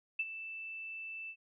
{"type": "tone with ADSR envelope", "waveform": "sine", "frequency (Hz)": 2648, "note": "E7", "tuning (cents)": 7, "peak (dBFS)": -29, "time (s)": [0.19, 1.36], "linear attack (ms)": 7, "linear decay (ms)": 42, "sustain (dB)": -12, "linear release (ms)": 67, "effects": []}